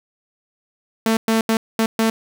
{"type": "tone bursts at uneven times", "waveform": "sawtooth", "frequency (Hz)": 223.6, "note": "A3", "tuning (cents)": 28, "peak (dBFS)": -11, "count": 5, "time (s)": [[1.06, 1.17], [1.28, 1.41], [1.49, 1.57], [1.79, 1.86], [1.99, 2.1]], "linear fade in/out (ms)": 2, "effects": []}